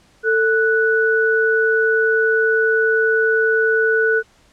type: tone pair together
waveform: sine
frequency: 445 / 1480 Hz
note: A4 / F#6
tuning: +20 / 0 cents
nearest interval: octave + major sixth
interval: 2080 cents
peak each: -16 dBFS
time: 0.23-4.23 s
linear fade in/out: 50 ms
effects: pink hiss -54 dBFS RMS until 4.52 s + low-pass 8000 Hz 12 dB/octave